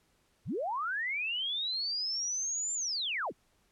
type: linear two-way sweep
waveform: sine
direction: up then down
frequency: 55 to 7280 to 55 Hz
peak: -31 dBFS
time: 0.45-3.33 s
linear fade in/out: 50 ms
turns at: 2.74 s
effects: pink hiss -71 dBFS RMS until 3.71 s + low-pass 12000 Hz 12 dB/octave